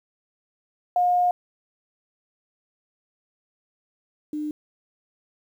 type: tone pair in turn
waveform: sine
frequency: 715 / 301.3 Hz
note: F5 / D4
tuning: +41 / +44 cents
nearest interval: octave + minor third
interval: 1497 cents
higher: first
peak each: -17 / -26 dBFS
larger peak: first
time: 0.96-1.31 / 4.33-4.51 s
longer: first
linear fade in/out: 2 ms
effects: 9-bit